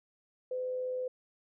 sine tone with amplitude modulation, 507 Hz, B4, 45 cents sharp, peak -31 dBFS, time 0.51-1.08 s, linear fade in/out 5 ms, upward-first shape sine, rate 95.4 Hz, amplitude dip 25%, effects none

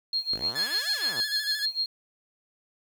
sine tone with tremolo, 4236 Hz, C8, 21 cents sharp, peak -23 dBFS, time 0.13-1.86 s, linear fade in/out 2 ms, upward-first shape sine, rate 6.7 Hz, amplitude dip 90%
5% pulse exponential two-way sweep, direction up then down, 38.89 to 875 to 88.3 Hz, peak -27 dBFS, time 0.31-1.21 s, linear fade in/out 10 ms, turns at 0.91 s
sawtooth tone with vibrato, 1694 Hz, G#6, 34 cents sharp, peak -28 dBFS, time 0.55-1.66 s, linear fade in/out 10 ms, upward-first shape square, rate 13 Hz, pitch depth 36 cents each way
effects 9-bit

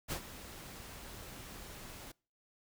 pink noise with ADSR envelope, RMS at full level -36 dBFS, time 0.08-2.12 s, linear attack 36 ms, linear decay 82 ms, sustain -13 dB, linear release 8 ms, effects noise-tail reverb RT60 0.4 s tail -26 dB re dry

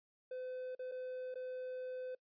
triangle tone with dropouts, 509 Hz, C5, 48 cents flat, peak -39 dBFS, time 0.31-2.15 s, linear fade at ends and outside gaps 5 ms, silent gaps 0.751-0.792 / 0.915-0.919 / 1.343-1.355 s, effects noise-tail reverb RT60 0.1 s tail -24 dB re dry + resampled to 11025 Hz

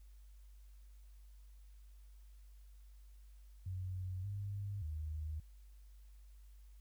sine tone with pitch steps, 92.5 / 100.6 / 77.1 Hz, F#2 / G2 / D#2, 0 / +45 / -15 cents, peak -39 dBFS, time 3.66-5.4 s, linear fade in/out 5 ms, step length 580 ms, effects added 50 Hz sine -55 dBFS peak until 6.8 s + white hiss -75 dBFS RMS until 6.8 s

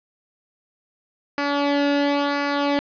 sawtooth tone with flanger, 285.5 Hz, D4, 49 cents flat, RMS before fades -21 dBFS, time 1.38-2.79 s, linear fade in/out 0 ms, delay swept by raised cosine 0.28 to 0.93 ms, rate 0.96 Hz, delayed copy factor -0.6, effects resampled to 11025 Hz + 9-bit

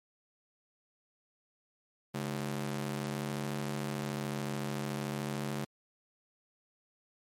sawtooth ring-modulated tone, 174.61 Hz, F3, in tune, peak -27 dBFS, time 2.14-5.65 s, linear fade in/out 10 ms, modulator 36.8 Hz, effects MP3 64 kbps

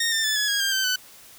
15% pulse tone with pitch steps, 1848 / 1794.4 / 1742.3 / 1691.7 / 1642.6 / 1594.9 / 1548.6 / 1503.6 Hz, A#6 / A6 / A6 / G#6 / G#6 / G6 / G6 / F#6, -16 / +34 / -17 / +31 / -20 / +29 / -22 / +27 cents, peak -15 dBFS, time 0-0.96 s, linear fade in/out 5 ms, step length 120 ms, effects white hiss -48 dBFS RMS until 1.38 s

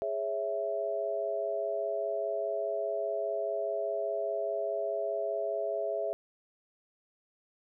sine chord, C# minor, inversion second, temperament equal, 415.3 / 554.4 / 659.3 Hz, G#4 / C#5 / E5, 0 / 0 / 0 cents, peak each -36 / -36 / -32 dBFS, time 0.02-6.13 s, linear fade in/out 0 ms, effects none

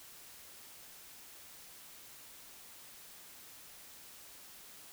silence, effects white hiss -54 dBFS RMS until 4.92 s

